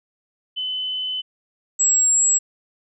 sine tone pair in turn, 3026 / 7649 Hz, F#7 / A#8, +38 / +44 cents, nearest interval octave + major third, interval 1606 cents, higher second, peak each -23 / -14 dBFS, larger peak second, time 0.56-1.22 / 1.79-2.39 s, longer first, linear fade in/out 20 ms, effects none

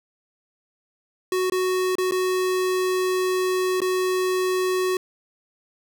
square tone with dropouts, 370 Hz, F#4, in tune, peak -21 dBFS, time 1.32-4.97 s, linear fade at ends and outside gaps 2 ms, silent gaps 1.499-1.521 / 1.954-1.983 / 2.111-2.12 / 3.804-3.817 s, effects none

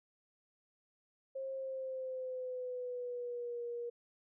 sine tone with pitch glide, 534 to 475.7 Hz, C5 to A#4, +35 to +35 cents, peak -38 dBFS, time 1.35-3.9 s, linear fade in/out 10 ms, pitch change -200 cents, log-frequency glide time 1.54-3.62 s, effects none

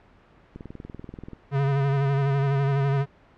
click train, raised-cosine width 3 ms, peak -25 dBFS, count 17, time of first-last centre 0.56-1.333 s, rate 20.7 Hz
square tone with vibrato, 138.59 Hz, C#3, in tune, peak -21 dBFS, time 1.51-3.06 s, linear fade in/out 50 ms, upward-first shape sine, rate 12 Hz, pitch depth 37 cents each way
effects pink hiss -55 dBFS RMS until 3.37 s + low-pass 2000 Hz 12 dB/octave

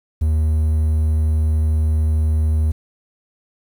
triangle tone, 77.78 Hz, D#2, in tune, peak -12 dBFS, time 0.21-2.72 s, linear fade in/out 10 ms, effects 8-bit

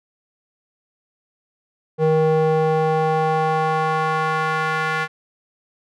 square tone with band-pass filter sweep, 157.6 Hz, D#3, 23 cents sharp, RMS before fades -19 dBFS, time 1.98-5.08 s, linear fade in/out 50 ms, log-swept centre 450 to 1600 Hz, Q 1.8, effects none

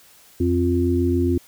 harmonic tone, 87.31 Hz, F2, in tune, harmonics 1 / 3 / 4, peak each -21 / -21 / -21 dBFS, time 0.4-1.38 s, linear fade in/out 5 ms, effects white hiss -51 dBFS RMS until 1.47 s

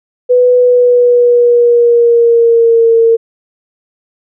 sine tone with pitch glide, 495.7 to 457.2 Hz, B4 to A#4, +6 to -34 cents, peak -4 dBFS, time 0.29-3.17 s, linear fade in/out 20 ms, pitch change -140 cents, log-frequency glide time 0.56-2.93 s, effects none

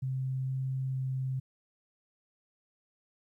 sine tone with pitch steps, 131.3 / 132 / 131.3 Hz, C3 / C3 / C3, +6 / +16 / +6 cents, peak -30 dBFS, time 0.02-1.4 s, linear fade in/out 10 ms, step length 460 ms, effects 12-bit

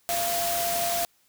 sine tone in noise, 690 Hz, F5, 21 cents flat, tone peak -27 dBFS, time 0.09-1.05 s, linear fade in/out 0 ms, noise white, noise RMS -29 dBFS, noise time 0.09-1.05 s, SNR -1 dB, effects white hiss -65 dBFS RMS until 1.28 s

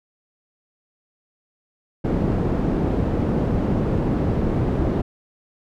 white low-pass noise, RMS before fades -21 dBFS, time 2.04-5.02 s, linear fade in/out 10 ms, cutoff 300 Hz, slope 12 dB/octave, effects none

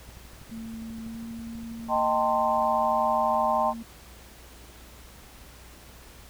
click train, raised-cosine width 5 ms, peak -35 dBFS, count 24, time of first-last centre 0.09-1.96 s, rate 12.3 Hz
sine tone with pitch glide, 225.6 to 229.4 Hz, A3 to A#3, +44 to -28 cents, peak -35 dBFS, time 0.51-3.83 s, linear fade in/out 10 ms, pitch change +28 cents, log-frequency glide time 1.04-1.21 s
sine chord, A half-diminished seventh, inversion second, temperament equal with one note detuned, 622.3 / 784 / 896.4 / 1046.5 Hz, Eb5 / G5 / A5 / C6, 0 / 0 / +32 / 0 cents, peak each -27 dBFS, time 1.88-3.74 s, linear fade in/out 50 ms
effects added 60 Hz sine -50 dBFS peak until 6.29 s + pink hiss -50 dBFS RMS until 6.29 s

